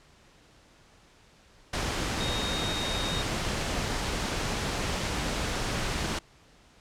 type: tone in noise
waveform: sine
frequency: 3729 Hz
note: A#7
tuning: in tune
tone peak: -33 dBFS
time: 2.2-3.22 s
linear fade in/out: 5 ms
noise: pink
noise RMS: -30 dBFS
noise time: 1.73-6.19 s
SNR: -6 dB
effects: pink hiss -58 dBFS RMS until 6.8 s + low-pass 7000 Hz 12 dB/octave

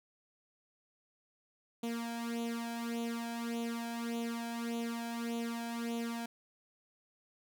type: tone with flanger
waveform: sawtooth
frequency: 233.1 Hz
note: A#3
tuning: in tune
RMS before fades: -38 dBFS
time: 1.83-6.26 s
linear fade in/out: 5 ms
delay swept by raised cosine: 0.29 to 1.26 ms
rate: 1.7 Hz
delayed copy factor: +0.75
effects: none

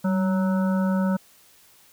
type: harmonic tone with a mistuned harmonic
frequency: 186 Hz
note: F#3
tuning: 9 cents sharp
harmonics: 1 / 3 / 5 / 7 / 8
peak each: -20 / -30 / -34 / -37 / -38 dBFS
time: 0.04-1.17 s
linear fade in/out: 10 ms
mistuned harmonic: 1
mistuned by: +52 cents
effects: white hiss -55 dBFS RMS until 1.92 s

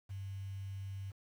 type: tone with quantisation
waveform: sine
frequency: 97.5 Hz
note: G2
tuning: 9 cents flat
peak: -40 dBFS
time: 0.09-1.12 s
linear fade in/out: 20 ms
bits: 10
effects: none

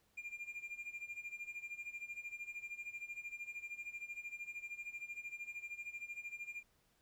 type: tone with tremolo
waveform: triangle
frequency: 2401 Hz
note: D7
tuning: 38 cents sharp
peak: -39 dBFS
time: 0.17-6.63 s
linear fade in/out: 10 ms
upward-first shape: sine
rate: 13 Hz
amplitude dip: 85%
effects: tanh soft clip ceiling -35 dBFS + pink hiss -75 dBFS RMS until 7.01 s

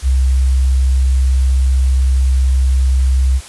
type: tone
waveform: sine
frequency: 65.41 Hz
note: C2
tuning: in tune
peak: -9 dBFS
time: 0.02-3.41 s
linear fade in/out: 50 ms
effects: white hiss -35 dBFS RMS until 3.48 s + resampled to 24000 Hz

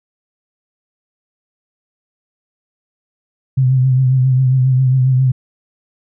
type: tone with vibrato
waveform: sine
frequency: 129.8 Hz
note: C3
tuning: 13 cents flat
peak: -9 dBFS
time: 3.57-5.32 s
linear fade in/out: 10 ms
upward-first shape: triangle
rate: 7.4 Hz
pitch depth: 52 cents each way
effects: none

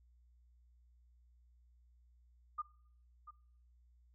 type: tone with echo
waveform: sine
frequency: 1213 Hz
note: D#6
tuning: 44 cents flat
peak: -36 dBFS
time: 2.58-2.62 s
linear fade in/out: 10 ms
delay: 690 ms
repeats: 1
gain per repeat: -13 dB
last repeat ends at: 3.31 s
effects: noise-tail reverb RT60 0.6 s tail -20 dB re dry + added 60 Hz sine -64 dBFS peak until 4.14 s

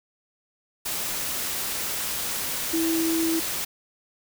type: tone in noise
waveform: sine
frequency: 327.3 Hz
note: E4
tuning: 12 cents flat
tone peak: -22 dBFS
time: 2.73-3.4 s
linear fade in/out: 10 ms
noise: white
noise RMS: -29 dBFS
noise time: 0.85-3.65 s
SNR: +4 dB
effects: none

